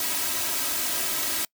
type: noise with comb filter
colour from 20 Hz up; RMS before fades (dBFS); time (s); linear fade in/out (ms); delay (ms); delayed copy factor
white; -27; 0-1.45; 2; 3.1; +0.7
effects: noise-tail reverb RT60 0.1 s tail -26 dB re dry + high-pass 80 Hz 12 dB/octave